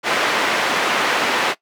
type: band-pass noise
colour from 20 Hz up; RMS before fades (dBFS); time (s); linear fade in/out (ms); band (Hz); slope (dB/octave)
white; -19; 0.03-1.55; 50; 290 to 2200; 12
effects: noise-tail reverb RT60 0.1 s tail -19 dB re dry